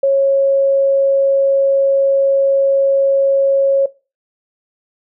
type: tone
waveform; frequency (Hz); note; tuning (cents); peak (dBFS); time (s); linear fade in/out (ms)
sine; 548; C#5; -20; -9; 0.03-3.86; 5
effects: noise-tail reverb RT60 0.3 s tail -20 dB re dry